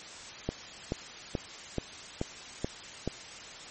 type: click train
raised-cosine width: 2 ms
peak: -16 dBFS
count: 7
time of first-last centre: 0.49-3.076 s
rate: 2.32 Hz
effects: white hiss -45 dBFS RMS until 3.7 s + MP3 32 kbps